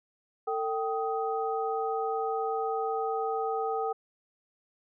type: tone cluster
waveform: sine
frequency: 448.7 / 777 / 1253 Hz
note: A4 / G5 / D#6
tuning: +34 / -16 / +12 cents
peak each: -31 / -31 / -36 dBFS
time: 0.47-3.93 s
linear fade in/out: 10 ms
effects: none